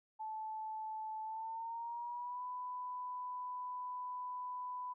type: tone with pitch glide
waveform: sine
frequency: 872 to 995.9 Hz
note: A5 to B5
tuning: -16 to +14 cents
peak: -40 dBFS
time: 0.19-4.94 s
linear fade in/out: 20 ms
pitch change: +230 cents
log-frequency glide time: 1.23-2.43 s
effects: none